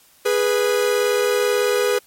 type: tone pair together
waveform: 45% pulse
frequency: 413.5 / 491.7 Hz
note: G#4 / B4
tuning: -8 / -8 cents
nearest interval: minor third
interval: 300 cents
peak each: -19 dBFS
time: 0.25-1.99 s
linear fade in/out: 10 ms
effects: white hiss -53 dBFS RMS until 2.06 s + MP3 64 kbps